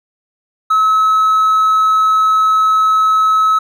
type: tone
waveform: triangle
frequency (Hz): 1290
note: E6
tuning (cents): -38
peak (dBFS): -6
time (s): 0.7-3.59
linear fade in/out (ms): 10
effects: tanh soft clip ceiling -3 dBFS